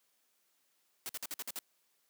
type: noise bursts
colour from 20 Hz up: white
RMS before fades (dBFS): -40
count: 7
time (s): 1.06-1.589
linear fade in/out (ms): 0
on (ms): 31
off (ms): 52
effects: white hiss -75 dBFS RMS until 2.09 s + high-pass 200 Hz 12 dB/octave